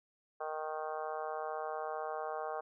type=harmonic tone; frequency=155.56 Hz; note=D#3; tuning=in tune; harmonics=3 / 4 / 5 / 6 / 7 / 8 / 9 / 10; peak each=-43 / -42 / -41 / -51 / -45 / -48 / -52 / -54 dBFS; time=0.4-2.61 s; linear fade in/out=10 ms; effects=none